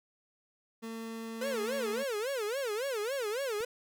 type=tone; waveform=30% pulse; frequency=226.2 Hz; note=A3; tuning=48 cents sharp; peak=-36 dBFS; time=0.82-2.04 s; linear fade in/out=20 ms
type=tone with vibrato; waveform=45% pulse; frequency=480.5 Hz; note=B4; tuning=48 cents flat; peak=-32 dBFS; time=1.41-3.65 s; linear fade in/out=5 ms; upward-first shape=sine; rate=3.6 Hz; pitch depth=270 cents each way
type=click; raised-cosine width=3 ms; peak=-39 dBFS; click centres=3.606 s
effects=none